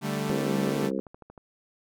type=chord; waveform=sawtooth; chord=D suspended fourth; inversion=none; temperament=equal with one note detuned; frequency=146.07 / 196 / 220 Hz; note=D3 / G3 / A3; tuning=-9 / 0 / 0 cents; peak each=-28 dBFS; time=0.01-0.91 s; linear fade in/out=50 ms
type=harmonic tone; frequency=66.3 Hz; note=C2; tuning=23 cents sharp; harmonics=3 / 4 / 5 / 6 / 7 / 8; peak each=-32 / -33 / -34 / -35 / -35 / -36 dBFS; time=0.3-1 s; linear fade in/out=0 ms
type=click train; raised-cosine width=1 ms; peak=-32 dBFS; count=10; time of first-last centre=0.68-1.378 s; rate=12.9 Hz
effects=none